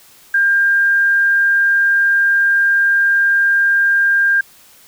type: tone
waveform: sine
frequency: 1600 Hz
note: G6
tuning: 35 cents sharp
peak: -10 dBFS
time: 0.34-4.41 s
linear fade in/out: 5 ms
effects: white hiss -46 dBFS RMS until 4.87 s